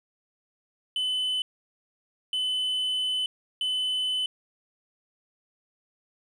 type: tone bursts at uneven times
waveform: sine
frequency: 3020 Hz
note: F#7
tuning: 35 cents sharp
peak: -22 dBFS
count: 3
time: 0.96-1.42 / 2.33-3.26 / 3.61-4.26 s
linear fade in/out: 2 ms
effects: tanh soft clip ceiling -24 dBFS + 10-bit